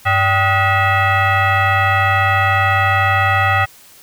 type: tone with frequency modulation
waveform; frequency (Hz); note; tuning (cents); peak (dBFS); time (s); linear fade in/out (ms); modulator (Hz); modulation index
sine; 580; D5; -22; -11; 0.05-3.66; 20; 678; 2.7
effects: white hiss -44 dBFS RMS until 4.02 s